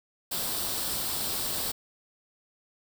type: noise with comb filter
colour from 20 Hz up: white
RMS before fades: -31 dBFS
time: 0.31-1.72 s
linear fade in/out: 10 ms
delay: 0.23 ms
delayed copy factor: +0.5
effects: none